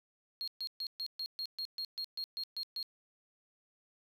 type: tone bursts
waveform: triangle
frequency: 4255 Hz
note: C8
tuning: 28 cents sharp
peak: -34 dBFS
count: 13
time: 0.41-2.828 s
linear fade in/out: 0 ms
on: 66 ms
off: 130 ms
effects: tanh soft clip ceiling -30 dBFS + 11-bit